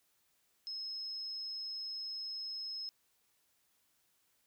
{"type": "tone", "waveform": "sine", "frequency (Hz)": 5170, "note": "E8", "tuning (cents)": -34, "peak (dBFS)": -39, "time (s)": [0.67, 2.89], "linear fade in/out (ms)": 0, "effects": ["white hiss -75 dBFS RMS until 4.46 s"]}